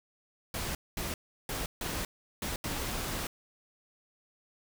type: noise bursts at uneven times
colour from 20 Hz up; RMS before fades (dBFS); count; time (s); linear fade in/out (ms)
pink; -35; 6; 0.54-0.75 / 0.97-1.14 / 1.49-1.66 / 1.81-2.05 / 2.42-2.56 / 2.64-3.27; 2
effects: none